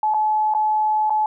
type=tone with dropouts; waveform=sine; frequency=858 Hz; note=A5; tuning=44 cents flat; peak=-16 dBFS; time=0.03-1.26 s; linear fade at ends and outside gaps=2 ms; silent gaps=0.139-0.144 / 0.539-0.548 / 1.097-1.104 s; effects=none